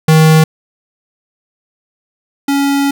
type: tone pair in turn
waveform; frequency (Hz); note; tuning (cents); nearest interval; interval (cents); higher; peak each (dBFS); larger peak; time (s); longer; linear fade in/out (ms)
square; 157.9 / 279.7; D#3 / C#4; +26 / +16; minor seventh; 990; second; -5 / -11; first; 0.08-0.44 / 2.48-2.91; second; 5
effects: none